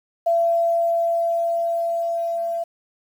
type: tone with level ramp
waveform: sine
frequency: 675 Hz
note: E5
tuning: 41 cents sharp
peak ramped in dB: -15 to -22 dBFS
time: 0.26-2.64 s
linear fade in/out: 10 ms
effects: 8-bit

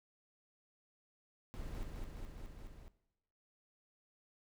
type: noise with echo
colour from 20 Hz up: brown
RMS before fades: -44 dBFS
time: 1.54-1.83 s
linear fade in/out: 0 ms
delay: 210 ms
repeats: 5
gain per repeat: -2 dB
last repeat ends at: 2.88 s
effects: noise-tail reverb RT60 0.9 s tail -17 dB re dry

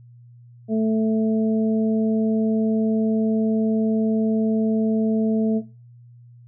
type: harmonic tone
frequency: 220 Hz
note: A3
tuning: in tune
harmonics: 1 / 2 / 3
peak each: -19 / -25 / -29 dBFS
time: 0.68-5.62 s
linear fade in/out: 50 ms
effects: noise-tail reverb RT60 0.3 s tail -18 dB re dry + added 120 Hz sine -44 dBFS peak until 6.47 s

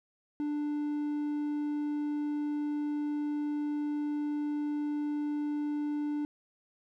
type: tone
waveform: triangle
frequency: 295.3 Hz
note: D4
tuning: 10 cents sharp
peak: -28 dBFS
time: 0.4-6.25 s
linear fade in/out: 0 ms
effects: none

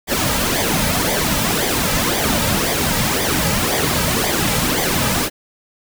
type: noise with flanger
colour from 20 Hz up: pink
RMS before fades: -18 dBFS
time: 0.07-5.3 s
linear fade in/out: 50 ms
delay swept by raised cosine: 0.72 to 2.82 ms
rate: 1.9 Hz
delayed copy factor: -0.65
effects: none

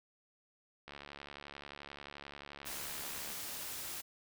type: click train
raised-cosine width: 0.3 ms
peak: -31 dBFS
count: 175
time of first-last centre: 0.88-3.317 s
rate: 71.4 Hz
type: noise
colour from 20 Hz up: white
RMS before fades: -43 dBFS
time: 2.65-4.02 s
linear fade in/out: 20 ms
effects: none

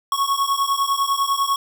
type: beating tone pair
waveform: square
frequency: 1100 / 1110 Hz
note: C#6 / C#6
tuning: -14 / +2 cents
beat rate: 10 Hz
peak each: -22 dBFS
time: 0.12-1.56 s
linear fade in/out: 2 ms
effects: none

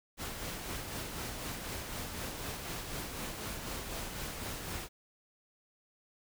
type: noise with tremolo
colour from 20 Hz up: pink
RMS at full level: -39 dBFS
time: 0.17-4.89 s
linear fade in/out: 50 ms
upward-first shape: sine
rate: 4 Hz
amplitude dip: 35%
effects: none

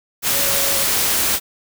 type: tone in noise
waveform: sine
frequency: 554.4 Hz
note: C#5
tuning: in tune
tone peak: -28 dBFS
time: 0.32-0.87 s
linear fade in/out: 50 ms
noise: white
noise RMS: -18 dBFS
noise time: 0.22-1.4 s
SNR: -13 dB
effects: none

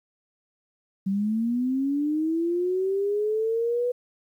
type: linear sweep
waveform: sine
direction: up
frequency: 190 to 495 Hz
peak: -22 dBFS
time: 1.06-3.92 s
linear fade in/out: 10 ms
effects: 10-bit

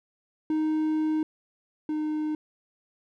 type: tone pair in turn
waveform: triangle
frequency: 311.1 / 306.5 Hz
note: D#4 / D#4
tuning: 0 / -26 cents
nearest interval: unison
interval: 26 cents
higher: first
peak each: -21 / -24 dBFS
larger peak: first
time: 0.5-1.23 / 1.89-2.35 s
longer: first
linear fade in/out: 2 ms
effects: none

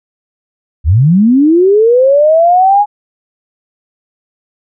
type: linear sweep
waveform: sine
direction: up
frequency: 64.8 to 840 Hz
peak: -4 dBFS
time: 0.84-2.86 s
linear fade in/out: 50 ms
effects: none

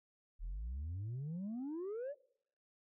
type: exponential sweep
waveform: sine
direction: up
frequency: 37.74 to 605 Hz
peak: -37 dBFS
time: 0.39-2.15 s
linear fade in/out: 50 ms
effects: noise-tail reverb RT60 0.7 s tail -24 dB re dry + tanh soft clip ceiling -38 dBFS

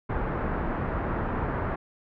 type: low-pass noise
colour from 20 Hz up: pink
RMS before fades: -29 dBFS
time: 0.09-1.76 s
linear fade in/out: 10 ms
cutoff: 1600 Hz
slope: 24 dB/octave
effects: none

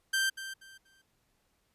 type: tone with echo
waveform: sawtooth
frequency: 1568 Hz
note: G6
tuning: in tune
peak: -23 dBFS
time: 0.13-0.3 s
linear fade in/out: 10 ms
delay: 240 ms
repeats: 3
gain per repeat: -12 dB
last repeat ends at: 1.02 s
effects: pink hiss -74 dBFS RMS until 1.74 s + resampled to 32000 Hz

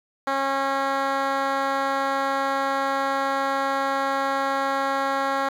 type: tone with band-pass filter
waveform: 10% pulse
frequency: 272.8 Hz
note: C#4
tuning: 28 cents flat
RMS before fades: -24 dBFS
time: 0.27-5.49 s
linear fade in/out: 5 ms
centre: 980 Hz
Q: 0.67
effects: 8-bit

